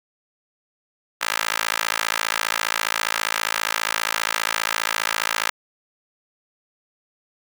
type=tone with high-pass filter; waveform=15% pulse; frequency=54.9 Hz; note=A1; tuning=3 cents flat; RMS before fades=-24 dBFS; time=1.21-5.5 s; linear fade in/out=5 ms; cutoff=1400 Hz; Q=1.2; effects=Opus 48 kbps